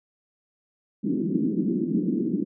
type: band-pass noise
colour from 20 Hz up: pink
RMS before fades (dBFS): -25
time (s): 1.03-2.45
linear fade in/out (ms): 20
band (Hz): 180 to 350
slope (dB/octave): 48
effects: none